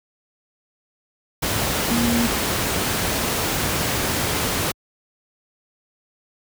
sine tone in noise, 235.9 Hz, A#3, 21 cents sharp, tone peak -19 dBFS, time 1.9-2.27 s, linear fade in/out 10 ms, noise pink, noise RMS -22 dBFS, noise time 1.42-4.72 s, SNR 0 dB, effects high-pass 60 Hz 12 dB/octave

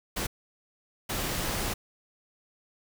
pink noise bursts at uneven times, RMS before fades -31 dBFS, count 2, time 0.16-0.27 / 1.09-1.74 s, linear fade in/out 10 ms, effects none

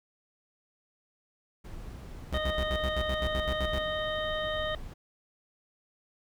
brown noise, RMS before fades -42 dBFS, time 1.64-4.94 s, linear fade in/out 10 ms
45% pulse tone bursts, 65.41 Hz, C2, in tune, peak -29 dBFS, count 12, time 2.32-3.79 s, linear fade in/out 5 ms, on 62 ms, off 66 ms
harmonic tone, 618 Hz, D#5, 12 cents flat, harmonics 1 / 2 / 3 / 5 / 6, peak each -32 / -38 / -37 / -39 / -41 dBFS, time 2.34-4.75 s, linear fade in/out 2 ms
effects none

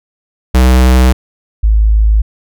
square / sine tone pair in turn, 63.5 / 53.44 Hz, B1 / A1, +49 / -50 cents, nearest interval minor third, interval 299 cents, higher first, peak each -5 dBFS, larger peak neither, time 0.54-1.13 / 1.63-2.22 s, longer neither, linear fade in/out 10 ms, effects none

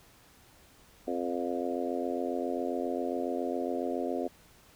harmonic tone with a mistuned harmonic, 87.31 Hz, F2, in tune, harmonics 3 / 4 / 5 / 6 / 7 / 8, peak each -35 / -36 / -37 / -38 / -38 / -39 dBFS, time 1.07-4.28 s, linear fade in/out 10 ms, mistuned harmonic 8, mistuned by +17 cents, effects pink hiss -59 dBFS RMS until 4.75 s

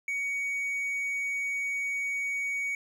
triangle tone, 2245 Hz, C#7, 21 cents sharp, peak -27 dBFS, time 0.08-2.75 s, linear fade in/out 2 ms, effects none

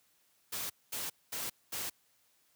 white noise bursts, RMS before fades -38 dBFS, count 4, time 0.52-1.9 s, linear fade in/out 10 ms, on 180 ms, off 220 ms, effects white hiss -71 dBFS RMS until 2.55 s + high-pass 60 Hz 12 dB/octave

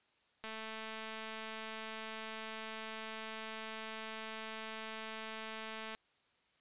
click train, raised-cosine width 0.3 ms, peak -29 dBFS, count 1213, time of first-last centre 0.44-5.949 s, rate 220 Hz, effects white hiss -73 dBFS RMS until 6.6 s + resampled to 8000 Hz

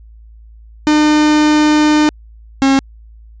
45% pulse tone pair in turn, 302.7 / 270.7 Hz, D#4 / C#4, -48 / -41 cents, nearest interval major second, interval 193 cents, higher first, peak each -8 dBFS, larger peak neither, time 0.87-2.09 / 2.62-2.79 s, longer first, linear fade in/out 0 ms, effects added 55 Hz sine -36 dBFS peak until 3.4 s + resampled to 16000 Hz

